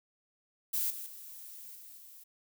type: noise with level steps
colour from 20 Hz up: violet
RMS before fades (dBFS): -32 / -42 / -48 / -51 / -53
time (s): 0.73-2.24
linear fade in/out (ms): 10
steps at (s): 0.9 / 1.06 / 1.75 / 1.97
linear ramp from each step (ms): 5
effects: none